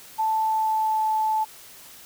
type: tone with pitch glide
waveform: sine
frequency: 879 to 871.4 Hz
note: A5 to A5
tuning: -2 to -17 cents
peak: -20 dBFS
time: 0.18-1.45 s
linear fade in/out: 20 ms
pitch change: -15 cents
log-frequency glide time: 0.4-1.01 s
effects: white hiss -46 dBFS RMS until 2.05 s